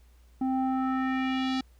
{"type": "tone with low-pass filter sweep", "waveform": "square", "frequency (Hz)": 261.6, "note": "C4", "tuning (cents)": 0, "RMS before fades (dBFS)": -28, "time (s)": [0.41, 1.61], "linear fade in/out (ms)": 5, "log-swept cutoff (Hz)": [590, 4500], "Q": 2.3, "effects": ["added 60 Hz sine -54 dBFS peak until 1.79 s", "pink hiss -67 dBFS RMS until 1.79 s"]}